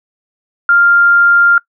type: tone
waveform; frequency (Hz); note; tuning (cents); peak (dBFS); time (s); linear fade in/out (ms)
sine; 1396.9; F6; 0; -5; 0.69-1.58; 2
effects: noise-tail reverb RT60 0.1 s tail -22 dB re dry